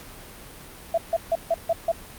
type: tone bursts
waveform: sine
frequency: 667 Hz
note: E5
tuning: 20 cents sharp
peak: -18 dBFS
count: 6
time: 0.94-1.918 s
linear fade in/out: 5 ms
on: 38 ms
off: 150 ms
effects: pink hiss -43 dBFS RMS until 2.18 s + Opus 48 kbps